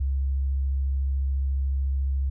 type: tone with vibrato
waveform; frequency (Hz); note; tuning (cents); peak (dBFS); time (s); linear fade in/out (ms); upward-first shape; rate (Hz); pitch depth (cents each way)
sine; 67.7; C#2; -40; -22; 0-2.3; 10; sine; 14; 13
effects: none